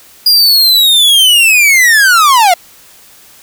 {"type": "linear sweep", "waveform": "45% pulse", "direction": "down", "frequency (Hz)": [4886, 672], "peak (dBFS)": -4, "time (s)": [0.26, 2.54], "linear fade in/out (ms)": 5, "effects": ["white hiss -40 dBFS RMS until 3.42 s"]}